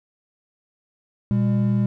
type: tone pair together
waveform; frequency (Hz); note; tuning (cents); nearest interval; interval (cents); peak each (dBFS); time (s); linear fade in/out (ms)
triangle; 120.2 / 201.1; B2 / G3; -46 / +44; major sixth; 890; -18 / -18; 1.31-1.86; 0
effects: none